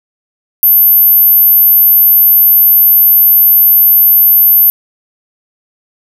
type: tone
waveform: sine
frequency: 13090 Hz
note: G#9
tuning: 26 cents flat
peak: -3 dBFS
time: 0.63-4.7 s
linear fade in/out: 0 ms
effects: none